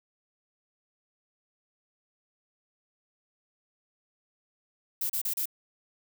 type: noise bursts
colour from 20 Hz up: violet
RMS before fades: -30 dBFS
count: 4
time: 5.01-5.456 s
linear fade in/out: 5 ms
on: 86 ms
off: 34 ms
effects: none